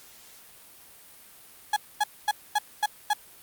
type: tone bursts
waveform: 35% pulse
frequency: 838 Hz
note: G#5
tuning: 15 cents sharp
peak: -19 dBFS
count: 6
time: 1.73-3.134 s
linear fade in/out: 5 ms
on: 34 ms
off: 240 ms
effects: white hiss -51 dBFS RMS until 3.42 s + Opus 48 kbps